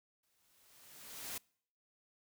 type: noise with exponential growth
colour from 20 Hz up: white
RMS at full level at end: -41 dBFS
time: 0.23-1.38 s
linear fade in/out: 5 ms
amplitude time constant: 250 ms
effects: noise-tail reverb RT60 0.6 s tail -26 dB re dry